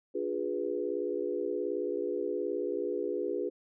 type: chord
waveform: sine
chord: D diminished seventh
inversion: none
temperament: equal with one note detuned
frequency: 293.7 / 356.4 / 415.3 / 493.9 Hz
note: D4 / F4 / Ab4 / Cb5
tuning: 0 / +35 / 0 / 0 cents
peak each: -39 / -35 / -34 / -36 dBFS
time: 0.14-3.5 s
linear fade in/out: 20 ms
effects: none